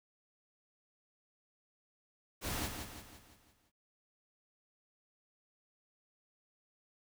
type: noise with echo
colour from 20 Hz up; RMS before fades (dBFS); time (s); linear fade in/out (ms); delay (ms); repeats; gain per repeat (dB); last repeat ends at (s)
pink; -38; 2.41-2.7; 50; 170; 6; -6; 3.72
effects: none